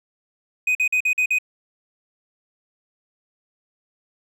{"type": "tone bursts", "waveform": "triangle", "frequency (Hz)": 2500, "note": "D#7", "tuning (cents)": 8, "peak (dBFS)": -15, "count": 6, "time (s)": [0.67, 1.386], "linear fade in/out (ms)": 5, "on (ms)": 81, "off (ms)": 46, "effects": []}